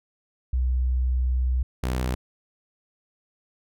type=tone pair in turn; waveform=sine / sawtooth; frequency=63 / 63 Hz; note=B1 / B1; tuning=+35 / +35 cents; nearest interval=unison; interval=0 cents; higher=neither; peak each=-20 dBFS; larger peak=neither; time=0.53-1.63 / 1.83-2.15 s; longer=first; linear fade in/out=5 ms; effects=none